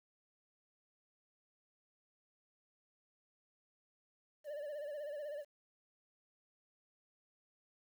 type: tone with vibrato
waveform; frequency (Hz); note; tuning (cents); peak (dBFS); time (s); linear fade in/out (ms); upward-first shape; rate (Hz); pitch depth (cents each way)
triangle; 587.3; D5; 0; -39; 4.44-5.45; 50; sine; 16; 71
effects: 11-bit